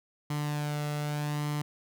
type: tone with flanger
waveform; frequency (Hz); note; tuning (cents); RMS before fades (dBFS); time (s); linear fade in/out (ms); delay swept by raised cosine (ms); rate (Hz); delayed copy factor
sawtooth; 148.1; D3; +15; -32; 0.3-1.62; 5; 0.96 to 1.5; 0.83; +0.5
effects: none

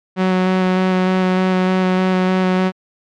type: tone with vibrato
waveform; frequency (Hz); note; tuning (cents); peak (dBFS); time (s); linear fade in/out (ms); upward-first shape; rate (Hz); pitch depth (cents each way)
sawtooth; 185.5; F#3; +5; -9; 0.16-2.72; 50; square; 3.3; 9
effects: low-pass 3000 Hz 12 dB/octave + MP3 96 kbps

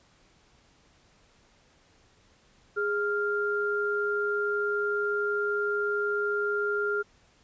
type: tone pair together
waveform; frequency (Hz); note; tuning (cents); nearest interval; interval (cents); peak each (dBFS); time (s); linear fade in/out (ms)
sine; 412.6 / 1396.7; G#4 / F6; -11 / 0; octave + major sixth; 2111; -28 / -28; 2.76-7.03; 20
effects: pink hiss -62 dBFS RMS until 7.43 s + resampled to 16000 Hz

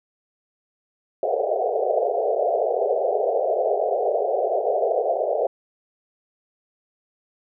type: band-pass noise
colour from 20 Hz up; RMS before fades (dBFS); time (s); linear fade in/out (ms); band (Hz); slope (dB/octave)
white; -22; 1.23-5.47; 2; 400 to 740; 96
effects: none

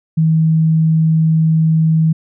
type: tone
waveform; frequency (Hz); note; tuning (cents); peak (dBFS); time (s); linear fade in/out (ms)
sine; 160; D#3; +49; -9; 0.17-2.13; 10
effects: none

